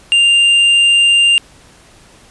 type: tone with tanh clipping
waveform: sine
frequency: 2794 Hz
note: F7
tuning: in tune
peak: -8 dBFS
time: 0.12-1.38 s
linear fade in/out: 0 ms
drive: 6 dB
effects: pink hiss -44 dBFS RMS until 2.3 s + resampled to 24000 Hz